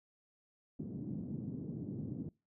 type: band-pass noise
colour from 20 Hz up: white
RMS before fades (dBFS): -42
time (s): 0.79-2.29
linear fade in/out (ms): 2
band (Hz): 110 to 270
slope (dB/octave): 24
effects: noise-tail reverb RT60 0.3 s tail -25 dB re dry